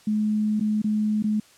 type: tone with dropouts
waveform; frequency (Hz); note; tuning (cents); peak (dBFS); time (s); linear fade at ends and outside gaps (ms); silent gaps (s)
sine; 212.9; G#3; +43; -20; 0.07-1.4; 5; 0.598-0.608 / 0.819-0.842 / 1.225-1.24
effects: white hiss -54 dBFS RMS until 1.57 s + low-pass 9000 Hz 12 dB/octave